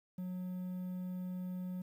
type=tone with quantisation; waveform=triangle; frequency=182.3 Hz; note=F#3; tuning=25 cents flat; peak=-36 dBFS; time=0.18-1.82 s; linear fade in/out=5 ms; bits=11; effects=none